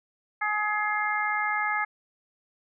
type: harmonic tone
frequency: 421.4 Hz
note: G#4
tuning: 25 cents sharp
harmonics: 2 / 3 / 4 / 5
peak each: -30 / -30 / -30 / -30 dBFS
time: 0.41-1.85 s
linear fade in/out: 10 ms
effects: none